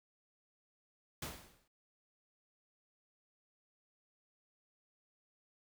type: noise with exponential decay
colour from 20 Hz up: pink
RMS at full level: -40 dBFS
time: 1.22-1.68 s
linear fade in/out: 5 ms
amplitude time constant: 100 ms
effects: none